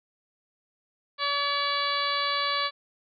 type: harmonic tone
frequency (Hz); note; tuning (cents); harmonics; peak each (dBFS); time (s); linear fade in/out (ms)
570; C#5; +48; 1 / 2 / 3 / 4 / 5 / 6 / 7 / 8; -36 / -28 / -34 / -34 / -38 / -34 / -33 / -35; 1.18-2.71; 50
effects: none